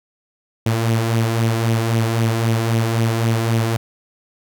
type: tone with flanger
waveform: sawtooth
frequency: 114 Hz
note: A#2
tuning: 38 cents flat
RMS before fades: -18 dBFS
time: 0.66-3.77 s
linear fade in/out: 5 ms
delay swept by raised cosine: 0.31 to 3.01 ms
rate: 3.8 Hz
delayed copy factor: +0.5
effects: none